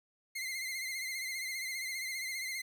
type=tone with vibrato; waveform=sawtooth; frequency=2093 Hz; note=C7; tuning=in tune; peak=-33 dBFS; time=0.35-2.62 s; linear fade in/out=10 ms; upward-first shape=sine; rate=15 Hz; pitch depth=56 cents each way; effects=none